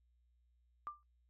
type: tone with exponential decay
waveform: sine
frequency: 1187 Hz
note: D6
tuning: 18 cents sharp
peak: -37 dBFS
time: 0.87-1.03 s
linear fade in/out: 0 ms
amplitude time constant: 34 ms
effects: noise-tail reverb RT60 0.1 s tail -21 dB re dry + added 60 Hz sine -70 dBFS peak until 1.29 s